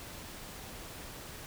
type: silence
effects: pink hiss -46 dBFS RMS until 1.46 s